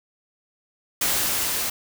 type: noise with level ramp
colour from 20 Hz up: white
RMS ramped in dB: -22 to -26 dBFS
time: 1.01-1.7 s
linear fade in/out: 5 ms
effects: none